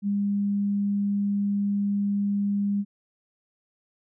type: tone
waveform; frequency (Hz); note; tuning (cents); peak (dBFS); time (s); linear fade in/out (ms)
sine; 201.9; G#3; -49; -22; 0.02-2.85; 50
effects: none